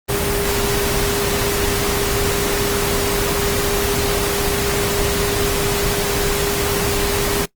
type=tone in noise; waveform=sine; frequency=403.5 Hz; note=G#4; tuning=50 cents flat; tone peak=-22 dBFS; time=0.08-7.46 s; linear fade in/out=20 ms; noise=pink; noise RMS=-20 dBFS; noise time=0.08-7.46 s; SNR=-5 dB; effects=noise-tail reverb RT60 0.1 s tail -18 dB re dry + Opus 24 kbps